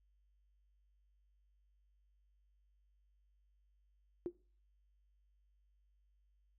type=tone with exponential decay; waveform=sine; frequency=351 Hz; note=F4; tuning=9 cents sharp; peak=-32 dBFS; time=4.26-4.35 s; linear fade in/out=0 ms; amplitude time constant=18 ms; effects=noise-tail reverb RT60 0.4 s tail -20 dB re dry + added 50 Hz sine -70 dBFS peak until 6.58 s

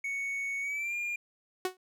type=tone with pitch glide; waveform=triangle; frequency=2222 to 2409 Hz; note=C#7 to D7; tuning=+4 to +43 cents; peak=-30 dBFS; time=0.04-1.16 s; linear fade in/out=5 ms; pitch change=+139 cents; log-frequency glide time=0.61-0.95 s
type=tone with exponential decay; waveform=sawtooth; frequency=370 Hz; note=F#4; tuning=in tune; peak=-22 dBFS; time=1.65-1.77 s; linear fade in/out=2 ms; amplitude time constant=24 ms
effects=none

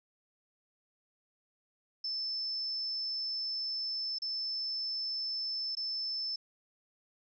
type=tone with dropouts; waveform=sine; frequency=5274 Hz; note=E8; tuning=in tune; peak=-33 dBFS; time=2.04-6.36 s; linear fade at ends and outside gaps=5 ms; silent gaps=4.186-4.219 / 5.752-5.769 s; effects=none

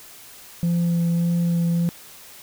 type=tone with vibrato; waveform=sine; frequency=170.8 Hz; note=F3; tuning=38 cents flat; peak=-15 dBFS; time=0.63-1.89 s; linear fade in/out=0 ms; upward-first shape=sine; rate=1.7 Hz; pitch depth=11 cents each way; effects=tanh soft clip ceiling -17 dBFS + white hiss -44 dBFS RMS until 2.42 s

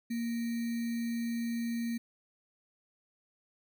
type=tone with sample-and-hold; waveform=sine; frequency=233.1 Hz; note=A#3; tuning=in tune; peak=-31 dBFS; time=0.1-1.98 s; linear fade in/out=10 ms; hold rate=2100 Hz; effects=none

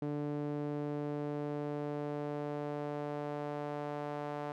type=tone with band-pass filter sweep; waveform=sawtooth; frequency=146.83 Hz; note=D3; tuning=in tune; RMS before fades=-38 dBFS; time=0.02-4.52 s; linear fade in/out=2 ms; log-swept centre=340 to 720 Hz; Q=1.3; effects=none

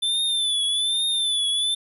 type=tone with vibrato; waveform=square; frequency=3520 Hz; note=A7; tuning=in tune; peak=-21 dBFS; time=0.02-1.75 s; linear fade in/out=10 ms; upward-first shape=triangle; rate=1.2 Hz; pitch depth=83 cents each way; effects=resampled to 32000 Hz

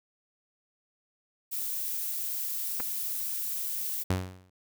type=noise; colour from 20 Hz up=violet; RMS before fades=-33 dBFS; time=1.51-4.04 s; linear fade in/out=20 ms
type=clicks; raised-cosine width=0.5 ms; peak=-21 dBFS; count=2; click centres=2.8 / 2.804 s
type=tone with exponential decay; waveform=sawtooth; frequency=92.5 Hz; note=F#2; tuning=in tune; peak=-19 dBFS; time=4.1-4.5 s; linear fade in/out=5 ms; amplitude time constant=86 ms
effects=none

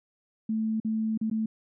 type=tone with dropouts; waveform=sine; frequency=220 Hz; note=A3; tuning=in tune; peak=-25 dBFS; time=0.49-1.46 s; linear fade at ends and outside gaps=5 ms; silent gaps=0.801-0.847 / 1.176-1.212 / 1.3-1.312 s; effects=none

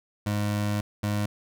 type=tone pair in turn; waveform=25% pulse; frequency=103.83 / 103.83 Hz; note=G#2 / G#2; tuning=0 / 0 cents; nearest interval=unison; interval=0 cents; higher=neither; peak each=-21 dBFS; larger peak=neither; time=0.26-0.81 / 1.03-1.26 s; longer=first; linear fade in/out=5 ms; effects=none

